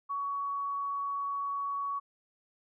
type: tone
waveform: sine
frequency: 1123 Hz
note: C#6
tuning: 22 cents sharp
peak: -31 dBFS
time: 0.09-2 s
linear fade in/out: 20 ms
effects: none